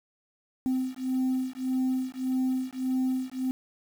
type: beating tone pair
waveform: sine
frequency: 257.6 / 259.3 Hz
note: C4 / C4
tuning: -27 / -15 cents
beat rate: 1.7 Hz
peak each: -27 dBFS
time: 0.66-3.51 s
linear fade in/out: 0 ms
effects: tanh soft clip ceiling -22 dBFS + 8-bit